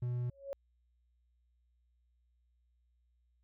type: tone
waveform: triangle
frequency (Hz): 122.5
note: B2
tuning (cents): -14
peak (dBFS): -31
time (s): 0.02-0.3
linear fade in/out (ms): 5
type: tone with exponential growth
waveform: sine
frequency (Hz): 553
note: C#5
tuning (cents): -4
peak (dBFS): -34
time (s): 0.27-0.53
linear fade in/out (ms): 0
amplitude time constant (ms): 55
effects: added 60 Hz sine -70 dBFS peak until 3.43 s